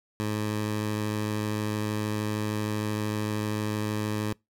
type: tone with vibrato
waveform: 15% pulse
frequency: 106.5 Hz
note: G#2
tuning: 44 cents sharp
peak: -21 dBFS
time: 0.2-4.33 s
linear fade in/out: 0 ms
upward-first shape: sine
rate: 13 Hz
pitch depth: 9 cents each way
effects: noise-tail reverb RT60 0.2 s tail -25 dB re dry